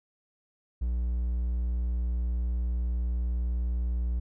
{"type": "tone", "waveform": "triangle", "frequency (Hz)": 59.9, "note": "A#1", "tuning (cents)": 48, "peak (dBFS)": -24, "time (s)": [0.81, 4.2], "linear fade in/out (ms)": 10, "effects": []}